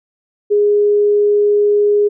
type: tone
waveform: sine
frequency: 413.2 Hz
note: G#4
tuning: 9 cents flat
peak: -9 dBFS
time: 0.5-2.09 s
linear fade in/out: 20 ms
effects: none